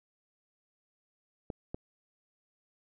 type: clicks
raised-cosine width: 2 ms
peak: -23 dBFS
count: 2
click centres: 1.502 / 1.745 s
effects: none

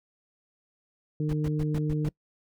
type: harmonic tone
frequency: 151.7 Hz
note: D#3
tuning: 44 cents flat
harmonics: 1 / 2 / 3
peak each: -26 / -32 / -36 dBFS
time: 1.2-2.09 s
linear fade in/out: 2 ms
type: noise bursts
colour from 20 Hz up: brown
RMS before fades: -34 dBFS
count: 6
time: 1.29-2.086 s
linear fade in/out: 2 ms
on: 41 ms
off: 110 ms
effects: noise-tail reverb RT60 0.1 s tail -24 dB re dry

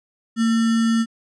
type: tone with sample-and-hold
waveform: sine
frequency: 227.7 Hz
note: A#3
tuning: 40 cents flat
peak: -15 dBFS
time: 0.36-1.06 s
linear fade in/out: 50 ms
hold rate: 1575 Hz
effects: resampled to 22050 Hz

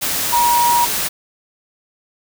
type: tone in noise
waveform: sine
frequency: 954 Hz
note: A#5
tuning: 40 cents sharp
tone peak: -12 dBFS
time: 0.32-0.86 s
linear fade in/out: 20 ms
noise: white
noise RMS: -20 dBFS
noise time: 0.01-1.09 s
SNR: +5 dB
effects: none

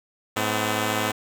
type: tone pair together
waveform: 5% pulse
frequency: 107.1 / 254.7 Hz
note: A2 / C4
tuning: -46 / -46 cents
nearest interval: octave + minor third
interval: 1500 cents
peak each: -14 dBFS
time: 0.36-1.12 s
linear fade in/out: 10 ms
effects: none

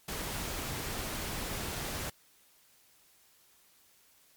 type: noise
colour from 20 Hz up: pink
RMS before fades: -37 dBFS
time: 0.08-2.1 s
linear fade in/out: 5 ms
effects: white hiss -64 dBFS RMS until 4.36 s + MP3 96 kbps

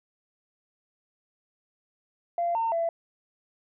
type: tone with pitch steps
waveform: sine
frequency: 689 / 909 / 670 Hz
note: F5 / A#5 / E5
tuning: -24 / -44 / +28 cents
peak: -23 dBFS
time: 2.38-2.89 s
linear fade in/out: 2 ms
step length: 170 ms
effects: tanh soft clip ceiling -19 dBFS

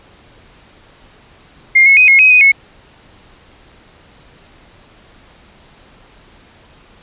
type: tone with pitch steps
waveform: sine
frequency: 2118 / 2185 / 2507 / 2162 / 2531 / 2495 / 2192 Hz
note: C7 / C#7 / D#7 / C#7 / D#7 / D#7 / C#7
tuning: +21 / -26 / +12 / -44 / +29 / +4 / -20 cents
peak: -4 dBFS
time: 1.75-2.52 s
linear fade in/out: 10 ms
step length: 110 ms
effects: pink hiss -45 dBFS RMS until 7.02 s + resampled to 8000 Hz

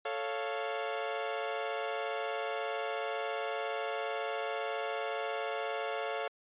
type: chord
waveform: sawtooth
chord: A augmented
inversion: none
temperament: equal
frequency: 440 / 554.4 / 698.5 Hz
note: A4 / C#5 / E#5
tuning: 0 / 0 / 0 cents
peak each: -34 dBFS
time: 0.05-6.28 s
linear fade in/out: 5 ms
effects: resampled to 8000 Hz

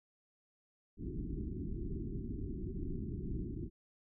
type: low-pass noise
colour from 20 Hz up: pink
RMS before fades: -40 dBFS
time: 0.97-3.7 s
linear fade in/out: 50 ms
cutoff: 390 Hz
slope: 96 dB/octave
effects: none

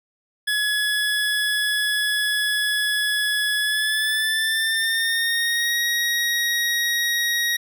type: tone with pitch glide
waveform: 25% pulse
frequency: 1693 to 1889.4 Hz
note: G#6 to A#6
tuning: +33 to +23 cents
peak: -16 dBFS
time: 0.47-7.57 s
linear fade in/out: 10 ms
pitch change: +190 cents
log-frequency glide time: 3.56-5.77 s
effects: none

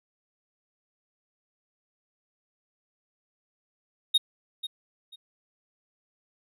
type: tone with echo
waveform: triangle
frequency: 3729 Hz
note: A#7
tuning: in tune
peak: -16 dBFS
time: 4.14-4.18 s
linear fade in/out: 10 ms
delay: 490 ms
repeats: 2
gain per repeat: -13 dB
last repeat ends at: 5.16 s
effects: none

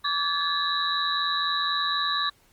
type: tone cluster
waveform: sine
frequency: 1153 / 1640 / 1724 / 3794 / 3963 Hz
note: D6 / G#6 / A6 / A#7 / B7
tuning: -32 / -22 / -36 / +30 / +5 cents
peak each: -27 / -36 / -32 / -30 / -29 dBFS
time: 0.04-2.3 s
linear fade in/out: 10 ms
effects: pink hiss -61 dBFS RMS until 2.52 s + Opus 24 kbps

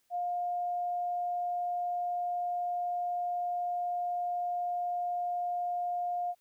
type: tone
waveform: sine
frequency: 708 Hz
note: F5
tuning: 23 cents sharp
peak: -30 dBFS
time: 0.1-6.35 s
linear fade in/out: 50 ms
effects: white hiss -74 dBFS RMS until 6.4 s

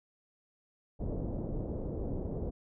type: low-pass noise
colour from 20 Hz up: pink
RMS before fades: -36 dBFS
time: 0.99-2.51 s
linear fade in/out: 20 ms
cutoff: 560 Hz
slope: 24 dB/octave
effects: none

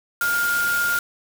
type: tone in noise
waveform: sine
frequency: 1412 Hz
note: F6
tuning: 19 cents sharp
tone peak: -19 dBFS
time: 0.21-0.99 s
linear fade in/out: 2 ms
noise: white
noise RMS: -29 dBFS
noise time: 0.21-0.99 s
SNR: +7 dB
effects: none

